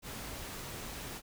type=noise; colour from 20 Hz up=pink; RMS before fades=-43 dBFS; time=0.02-1.22 s; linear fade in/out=50 ms; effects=none